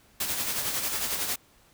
white noise with tremolo, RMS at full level -28 dBFS, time 0.2-1.36 s, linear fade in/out 5 ms, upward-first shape sine, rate 11 Hz, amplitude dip 45%, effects pink hiss -60 dBFS RMS until 1.73 s

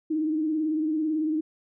sine tone with vibrato, 311.1 Hz, D#4, in tune, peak -23 dBFS, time 0.1-1.41 s, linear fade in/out 10 ms, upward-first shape sine, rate 18 Hz, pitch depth 53 cents each way, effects none

